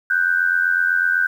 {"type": "tone pair together", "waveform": "sine", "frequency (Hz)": [1480, 1568], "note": ["F#6", "G6"], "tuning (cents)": [0, 0], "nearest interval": "minor second", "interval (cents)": 100, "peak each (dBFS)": -18, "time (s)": [0.1, 1.27], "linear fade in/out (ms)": 5, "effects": ["8-bit"]}